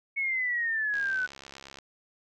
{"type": "exponential sweep", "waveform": "sine", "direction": "down", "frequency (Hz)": [2217, 1480], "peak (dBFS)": -26, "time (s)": [0.16, 1.27], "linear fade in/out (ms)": 20}
{"type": "click train", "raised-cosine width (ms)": 0.2, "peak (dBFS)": -27, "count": 59, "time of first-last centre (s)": [0.94, 1.787], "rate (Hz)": 68.5}
{"effects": []}